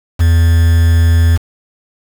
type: tone with quantisation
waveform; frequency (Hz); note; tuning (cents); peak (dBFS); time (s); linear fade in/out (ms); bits
triangle; 83.4; E2; +21; -4; 0.19-1.38; 20; 4
effects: none